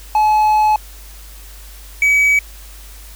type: tone pair in turn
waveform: triangle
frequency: 855 / 2277 Hz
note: A5 / C#7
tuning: -50 / +46 cents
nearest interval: octave + perfect fourth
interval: 1696 cents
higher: second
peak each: -8 dBFS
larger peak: neither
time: 0.15-0.76 / 2.02-2.39 s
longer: first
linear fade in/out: 2 ms
effects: added 50 Hz sine -35 dBFS peak until 3.15 s + white hiss -41 dBFS RMS until 3.15 s